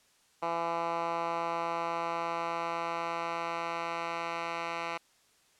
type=tone with band-pass filter sweep; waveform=10% pulse; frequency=168.2 Hz; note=E3; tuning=35 cents sharp; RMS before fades=-34 dBFS; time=0.42-4.98 s; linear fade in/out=10 ms; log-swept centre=990 to 1700 Hz; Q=1.4; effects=white hiss -66 dBFS RMS until 5.59 s + low-pass 9000 Hz 12 dB/octave